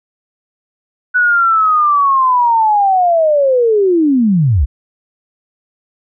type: linear sweep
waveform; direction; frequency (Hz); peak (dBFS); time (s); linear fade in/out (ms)
sine; down; 1488 to 55.4; -8; 1.14-4.66; 20
effects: none